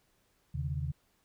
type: tone cluster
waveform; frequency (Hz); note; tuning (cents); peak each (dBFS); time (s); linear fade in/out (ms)
sine; 79.3 / 134.3 / 151; D#2 / C3 / D3; +33 / +46 / +48; -36 / -35 / -38; 0.54-0.92; 10
effects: pink hiss -72 dBFS RMS until 1.24 s